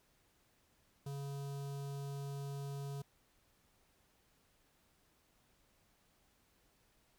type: tone with notch filter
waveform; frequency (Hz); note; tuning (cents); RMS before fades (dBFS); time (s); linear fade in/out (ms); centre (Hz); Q
square; 140; C#3; +18; -43; 1.06-3.02; 5; 2000; 0.83
effects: pink hiss -73 dBFS RMS until 7.18 s